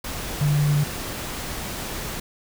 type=tone in noise; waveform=sine; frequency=146.83 Hz; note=D3; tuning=in tune; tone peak=-17 dBFS; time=0.41-0.84 s; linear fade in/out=5 ms; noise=pink; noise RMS=-31 dBFS; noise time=0.04-2.2 s; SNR=+11 dB; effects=none